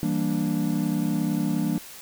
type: chord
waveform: triangle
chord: E half-diminished seventh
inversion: none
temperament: equal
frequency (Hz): 164.81 / 196 / 233.1 / 293.7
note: E3 / G3 / Bb3 / D4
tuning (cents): 0 / 0 / 0 / 0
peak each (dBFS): -26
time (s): 0.03-1.78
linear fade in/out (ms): 0
effects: white hiss -43 dBFS RMS until 2.01 s